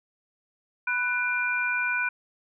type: tone cluster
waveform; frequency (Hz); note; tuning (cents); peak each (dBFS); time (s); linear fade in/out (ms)
sine; 991 / 1486 / 2390; B5 / F#6 / D7; +6 / +7 / +30; -34 / -26 / -28; 0.87-2.09; 5
effects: none